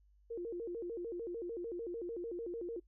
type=tone with vibrato; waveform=sine; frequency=402.6 Hz; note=G4; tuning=46 cents sharp; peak=-38 dBFS; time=0.3-2.8 s; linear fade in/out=10 ms; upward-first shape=square; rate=6.7 Hz; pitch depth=240 cents each way; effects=noise-tail reverb RT60 0.1 s tail -22 dB re dry + added 50 Hz sine -64 dBFS peak until 2.87 s